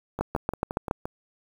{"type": "two click trains", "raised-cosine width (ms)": 1, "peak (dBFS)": [-17, -10], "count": [6, 6], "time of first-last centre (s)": [[0.19, 1.055], [0.21, 0.911]], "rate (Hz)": [5.78, 7.13], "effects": ["7-bit"]}